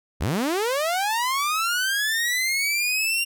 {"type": "linear sweep", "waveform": "sawtooth", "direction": "up", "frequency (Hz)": [51.7, 2794], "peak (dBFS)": -18, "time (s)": [0.2, 3.25], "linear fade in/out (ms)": 20, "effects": []}